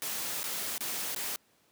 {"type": "noise with dropouts", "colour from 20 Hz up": "white", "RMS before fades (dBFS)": -35, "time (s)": [0.02, 1.36], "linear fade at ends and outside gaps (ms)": 0, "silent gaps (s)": [[0.431, 0.44], [0.78, 0.807], [1.147, 1.162]], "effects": ["pink hiss -67 dBFS RMS until 1.71 s", "high-pass 150 Hz 12 dB/octave"]}